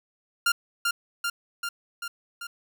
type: tone with echo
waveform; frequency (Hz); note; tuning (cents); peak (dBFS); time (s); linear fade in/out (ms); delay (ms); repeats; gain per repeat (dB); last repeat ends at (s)
sawtooth; 1396.9; F6; 0; -16; 0.46-0.52; 5; 390; 5; -3; 2.47
effects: none